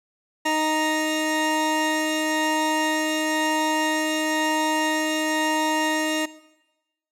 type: tone pair together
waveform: 20% pulse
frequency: 311.1 / 932.3 Hz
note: D#4 / A#5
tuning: 0 / 0 cents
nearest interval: octave + perfect fifth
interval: 1900 cents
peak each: -19 dBFS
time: 0.45-6.26 s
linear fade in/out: 10 ms
effects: noise-tail reverb RT60 1.0 s tail -18 dB re dry + low-pass 11000 Hz 12 dB/octave